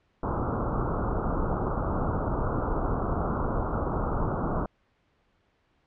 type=low-pass noise; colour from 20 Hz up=pink; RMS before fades=-28 dBFS; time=0.23-4.66 s; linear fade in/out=2 ms; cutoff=1400 Hz; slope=96 dB/octave; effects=pink hiss -69 dBFS RMS until 5.86 s + low-pass 3000 Hz 12 dB/octave